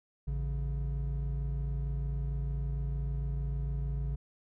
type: tone pair together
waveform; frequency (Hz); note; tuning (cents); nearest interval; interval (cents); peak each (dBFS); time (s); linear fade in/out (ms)
triangle; 55.49 / 139.9; A1 / C#3; +15 / +16; octave + major third; 1601; -30 / -34; 0.27-4.16; 10
effects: none